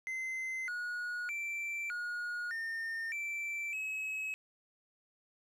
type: tone with pitch steps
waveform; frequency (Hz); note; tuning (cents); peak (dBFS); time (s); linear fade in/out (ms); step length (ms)
triangle; 2063 / 1452 / 2342 / 1442 / 1818 / 2336 / 2565; C7 / F#6 / D7 / F#6 / A#6 / D7 / E7; -25 / -33 / -5 / -45 / -44 / -10 / -48; -34; 0.07-4.34; 0; 610
effects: none